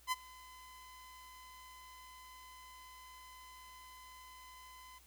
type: tone with ADSR envelope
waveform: sawtooth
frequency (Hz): 1018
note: C6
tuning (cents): -48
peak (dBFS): -27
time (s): 0.07-4.99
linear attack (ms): 49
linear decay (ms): 27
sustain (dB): -23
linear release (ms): 13
effects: added 60 Hz sine -65 dBFS peak until 5.06 s + white hiss -65 dBFS RMS until 5.06 s